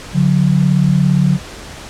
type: tone pair together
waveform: sine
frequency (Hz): 144.14 / 181.6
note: D3 / F#3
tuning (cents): -32 / -32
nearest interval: major third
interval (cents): 400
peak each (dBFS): -12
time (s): 0.13-1.39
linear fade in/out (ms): 50
effects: pink hiss -32 dBFS RMS until 1.89 s + low-pass 8000 Hz 12 dB/octave

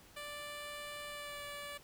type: tone with pitch glide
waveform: 10% pulse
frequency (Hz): 587.3 to 578.9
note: D5 to D5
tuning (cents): 0 to -25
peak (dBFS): -35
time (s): 0.16-1.78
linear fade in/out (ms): 10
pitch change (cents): -25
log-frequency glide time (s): 1.08-1.45
effects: pink hiss -60 dBFS RMS until 1.83 s

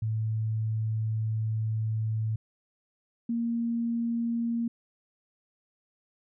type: tone pair in turn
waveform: sine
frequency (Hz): 110 / 233.1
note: A2 / A#3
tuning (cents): 0 / 0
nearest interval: octave + minor second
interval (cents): 1300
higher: second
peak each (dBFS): -26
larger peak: neither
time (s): 0.02-2.36 / 3.29-4.68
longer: first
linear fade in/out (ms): 5
effects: none

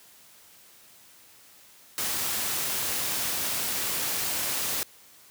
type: noise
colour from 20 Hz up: white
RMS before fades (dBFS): -29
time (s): 1.98-4.83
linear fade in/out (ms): 0
effects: white hiss -54 dBFS RMS until 5.3 s + high-pass 60 Hz 12 dB/octave

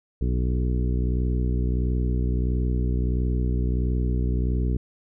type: harmonic tone with a mistuned harmonic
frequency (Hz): 61.5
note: B1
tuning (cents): -7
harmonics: 1 / 2 / 3 / 4 / 5 / 6 / 7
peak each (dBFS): -22 / -28 / -32 / -34 / -36 / -38 / -39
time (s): 0.21-4.77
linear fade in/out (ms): 5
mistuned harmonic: 7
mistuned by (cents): +16
effects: none

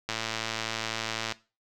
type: click train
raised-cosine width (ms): 0.2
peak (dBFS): -13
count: 139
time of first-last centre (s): 0.09-1.322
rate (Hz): 112
effects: noise-tail reverb RT60 0.3 s tail -18 dB re dry

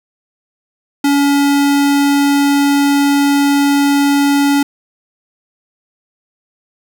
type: tone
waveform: square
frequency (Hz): 283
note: C#4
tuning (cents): +36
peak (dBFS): -10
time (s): 1.04-4.63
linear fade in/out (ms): 5
effects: 8-bit

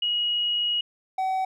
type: tone pair in turn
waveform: sine / triangle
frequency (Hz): 2898 / 757.5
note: F#7 / F#5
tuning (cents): -37 / +40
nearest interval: octave + major seventh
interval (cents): 2323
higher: first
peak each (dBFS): -22 / -21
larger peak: second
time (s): 0.02-0.81 / 1.18-1.45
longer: first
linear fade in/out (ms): 5
effects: none

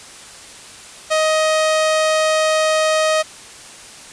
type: tone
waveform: sawtooth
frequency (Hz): 627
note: D#5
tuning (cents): +13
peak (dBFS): -10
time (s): 1.1-3.23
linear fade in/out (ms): 20
effects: white hiss -38 dBFS RMS until 4.12 s + resampled to 22050 Hz

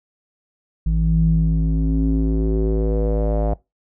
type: tone with low-pass filter sweep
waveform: square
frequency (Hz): 53.9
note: A1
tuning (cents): -35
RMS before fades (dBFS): -18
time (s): 0.86-3.54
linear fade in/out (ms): 5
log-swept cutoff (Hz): 130 to 670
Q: 4.4
effects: noise-tail reverb RT60 0.2 s tail -21 dB re dry

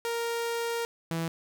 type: tone pair in turn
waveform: sawtooth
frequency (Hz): 466.2 / 164.83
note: A#4 / E3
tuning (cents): 0 / 0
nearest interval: octave + tritone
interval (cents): 1800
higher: first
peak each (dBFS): -25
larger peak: neither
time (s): 0.05-0.85 / 1.11-1.28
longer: first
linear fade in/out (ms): 0
effects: none

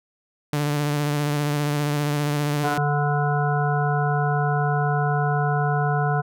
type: tone with vibrato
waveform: sawtooth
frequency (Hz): 146.83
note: D3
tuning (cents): 0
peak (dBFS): -17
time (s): 0.53-2.78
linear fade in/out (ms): 2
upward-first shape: sine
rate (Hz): 15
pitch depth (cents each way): 27
type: harmonic tone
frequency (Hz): 146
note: D3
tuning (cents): -10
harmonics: 1 / 3 / 5 / 7 / 9 / 10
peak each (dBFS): -21 / -29 / -25 / -31 / -33 / -30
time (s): 2.63-6.22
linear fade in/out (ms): 20
effects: none

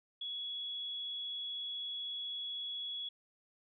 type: tone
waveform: sine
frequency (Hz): 3366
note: G#7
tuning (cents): +23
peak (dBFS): -38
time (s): 0.21-3.09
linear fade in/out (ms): 5
effects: none

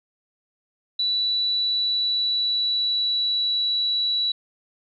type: tone with pitch glide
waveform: sine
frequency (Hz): 3951 to 3928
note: B7 to B7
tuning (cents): 0 to -10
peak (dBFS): -20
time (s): 0.99-4.32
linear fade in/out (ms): 5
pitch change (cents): -10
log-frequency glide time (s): 1.42-3.68
effects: none

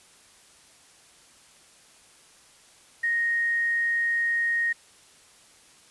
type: tone with quantisation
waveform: sine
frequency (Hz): 1864.7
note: A#6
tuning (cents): 0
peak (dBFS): -22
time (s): 3.03-4.73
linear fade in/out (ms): 10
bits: 8
effects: white hiss -55 dBFS RMS until 5.9 s + resampled to 24000 Hz

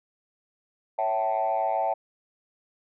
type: chord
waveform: sine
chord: A dominant seventh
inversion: first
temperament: equal with one note detuned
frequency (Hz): 554.4 / 659.3 / 767 / 880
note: C#5 / E5 / G5 / A5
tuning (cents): 0 / 0 / -38 / 0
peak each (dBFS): -31 / -27 / -26 / -28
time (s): 0.98-1.94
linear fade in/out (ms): 10
effects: tanh soft clip ceiling -17 dBFS

